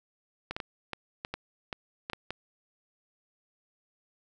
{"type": "clicks", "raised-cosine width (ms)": 0.3, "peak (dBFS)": -18, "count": 10, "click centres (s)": [0.51, 0.565, 0.602, 0.933, 1.249, 1.34, 1.728, 2.099, 2.133, 2.306], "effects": []}